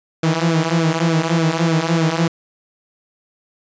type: tone with flanger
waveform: sawtooth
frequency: 163.8 Hz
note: E3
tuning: 11 cents flat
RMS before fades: -17 dBFS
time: 0.23-2.28 s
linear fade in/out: 5 ms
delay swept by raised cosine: 1 to 6.7 ms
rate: 3.4 Hz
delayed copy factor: -0.75
effects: resampled to 16000 Hz